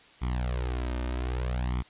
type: tone with flanger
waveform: sawtooth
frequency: 61.8 Hz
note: B1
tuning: 2 cents sharp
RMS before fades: -30 dBFS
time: 0.21-1.83 s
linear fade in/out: 20 ms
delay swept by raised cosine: 0.91 to 3.31 ms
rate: 0.63 Hz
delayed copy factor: +0.9
effects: white hiss -55 dBFS RMS until 1.89 s + resampled to 8000 Hz